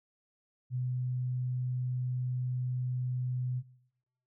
sine tone, 125.9 Hz, B2, 34 cents sharp, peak -30 dBFS, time 0.7-3.63 s, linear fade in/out 50 ms, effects noise-tail reverb RT60 0.9 s tail -23 dB re dry

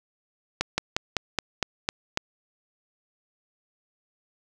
slowing click train, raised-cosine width 0.2 ms, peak -6 dBFS, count 8, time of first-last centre 0.61-2.174 s, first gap 170 ms, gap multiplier 1.09, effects none

